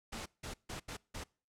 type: noise bursts at uneven times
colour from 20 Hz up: pink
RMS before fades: -43 dBFS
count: 5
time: 0.12-0.26 / 0.43-0.54 / 0.69-0.8 / 0.88-0.97 / 1.14-1.24 s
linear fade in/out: 10 ms
effects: noise-tail reverb RT60 0.4 s tail -25 dB re dry + low-pass 9000 Hz 12 dB/octave